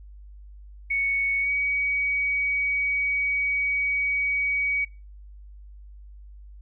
sine tone with pitch glide, 2222 to 2260 Hz, C#7 to C#7, +4 to +33 cents, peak -22 dBFS, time 0.9-4.85 s, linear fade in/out 10 ms, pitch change +29 cents, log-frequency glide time 1.41-1.49 s, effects noise-tail reverb RT60 0.3 s tail -23 dB re dry + added 50 Hz sine -42 dBFS peak until 6.61 s

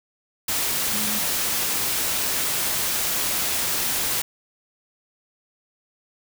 sine tone in noise, 211.6 Hz, G#3, 33 cents sharp, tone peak -31 dBFS, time 0.93-1.19 s, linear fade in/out 5 ms, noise white, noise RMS -24 dBFS, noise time 0.48-4.22 s, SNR -10 dB, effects none

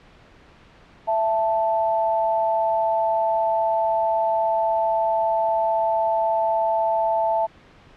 sine tone pair together, 663.8 / 880 Hz, E5 / A5, +12 / 0 cents, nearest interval perfect fourth, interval 488 cents, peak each -21 dBFS, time 1.07-7.47 s, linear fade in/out 20 ms, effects pink hiss -50 dBFS RMS until 7.96 s + low-pass 3000 Hz 12 dB/octave

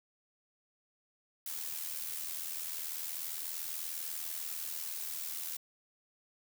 blue noise with amplitude modulation, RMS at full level -37 dBFS, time 1.46-5.57 s, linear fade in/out 5 ms, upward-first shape sine, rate 80.3 Hz, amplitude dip 60%, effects none

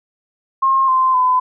sine tone with pitch steps, 1070 / 1040.1 / 1011.1 Hz, C6 / C6 / B5, +38 / -11 / +40 cents, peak -11 dBFS, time 0.62-1.4 s, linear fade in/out 10 ms, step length 260 ms, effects none

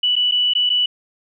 sine tone with dropouts, 2960 Hz, F#7, in tune, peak -14 dBFS, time 0.03-0.86 s, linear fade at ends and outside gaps 5 ms, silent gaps 0.156-0.163 / 0.313-0.32 / 0.536-0.551 / 0.694-0.7 s, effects none

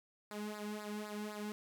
sawtooth tone with flanger, 210 Hz, G#3, 19 cents sharp, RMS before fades -43 dBFS, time 0.31-1.52 s, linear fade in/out 0 ms, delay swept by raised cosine 0.32 to 1.72 ms, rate 3.9 Hz, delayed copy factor -0.85, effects none

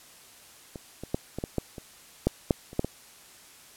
clicks, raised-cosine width 2 ms, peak -24 / -23 / -12 / -19 / -16 / -12 / -25 / -8 / -7 / -29 / -10 / -16 dBFS, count 12, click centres 0.758 / 1.036 / 1.145 / 1.386 / 1.439 / 1.583 / 1.782 / 2.27 / 2.508 / 2.731 / 2.794 / 2.846 s, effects white hiss -52 dBFS RMS until 3.76 s + low-pass 12000 Hz 12 dB/octave

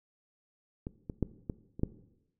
clicks, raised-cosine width 3 ms, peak -24 / -24 / -15 / -21 / -28 / -14 dBFS, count 6, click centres 0.869 / 1.098 / 1.227 / 1.498 / 1.795 / 1.834 s, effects noise-tail reverb RT60 0.9 s tail -17 dB re dry

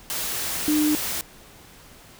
sine tone in noise, 302.5 Hz, D#4, 49 cents flat, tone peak -18 dBFS, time 0.68-0.95 s, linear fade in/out 0 ms, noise white, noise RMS -28 dBFS, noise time 0.1-1.21 s, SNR +7 dB, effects pink hiss -48 dBFS RMS until 2.19 s

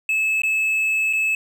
triangle tone with dropouts, 2600 Hz, E7, 24 cents flat, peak -16 dBFS, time 0.09-1.35 s, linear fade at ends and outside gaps 2 ms, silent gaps 0.419-0.434 / 1.129-1.133 s, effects none

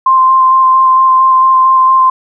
sine tone with vibrato, 1046.5 Hz, C6, in tune, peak -4 dBFS, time 0.06-2.1 s, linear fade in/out 5 ms, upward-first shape square, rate 4.4 Hz, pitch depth 9 cents each way, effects none

